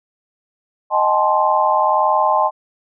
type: chord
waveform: sine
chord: A half-diminished seventh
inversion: second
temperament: equal with one note detuned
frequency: 622.3 / 784 / 865.4 / 1046.5 Hz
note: Eb5 / G5 / A5 / C6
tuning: 0 / 0 / -29 / 0 cents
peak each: -19 / -20 / -17 / -17 dBFS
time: 0.9-2.51 s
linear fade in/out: 50 ms
effects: none